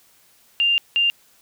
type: tone bursts at uneven times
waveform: sine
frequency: 2794 Hz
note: F7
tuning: in tune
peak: -15 dBFS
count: 2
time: 0.6-0.78 / 0.96-1.1 s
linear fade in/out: 0 ms
effects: white hiss -56 dBFS RMS until 1.41 s